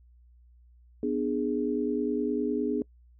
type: chord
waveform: sine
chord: G# diminished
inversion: first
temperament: just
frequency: 249.2 / 299 / 415.3 Hz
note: B3 / D4 / G#4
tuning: +16 / +31 / 0 cents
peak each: -30 dBFS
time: 1.03-2.82 s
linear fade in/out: 2 ms
effects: noise-tail reverb RT60 0.1 s tail -25 dB re dry + added 60 Hz sine -54 dBFS peak until 3.19 s